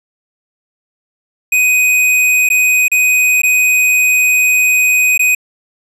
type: tone with dropouts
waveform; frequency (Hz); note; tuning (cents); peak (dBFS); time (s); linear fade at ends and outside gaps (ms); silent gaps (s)
square; 2501; D#7; +8; -9; 1.52-5.35; 5; 2.49-2.501 / 2.882-2.916 / 3.419-3.433 / 5.178-5.193
effects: resampled to 32000 Hz